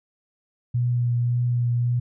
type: tone with vibrato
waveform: sine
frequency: 121.1 Hz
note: B2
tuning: 34 cents flat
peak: -19 dBFS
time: 0.74-2 s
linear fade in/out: 10 ms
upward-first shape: triangle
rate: 1.8 Hz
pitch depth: 17 cents each way
effects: none